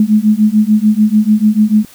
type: beating tone pair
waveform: sine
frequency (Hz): 210 / 216.8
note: G#3 / A3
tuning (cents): +19 / -25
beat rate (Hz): 6.8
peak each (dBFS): -10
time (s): 0-1.85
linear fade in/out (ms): 2
effects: white hiss -41 dBFS RMS until 1.94 s